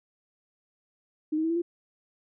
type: tone with pitch steps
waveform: sine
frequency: 307.2 / 316.2 / 325.5 / 335 / 344.8 Hz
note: D#4 / D#4 / E4 / E4 / F4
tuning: -22 / +28 / -22 / +28 / -22 cents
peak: -24 dBFS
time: 1.32-1.62 s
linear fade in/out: 10 ms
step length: 60 ms
effects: none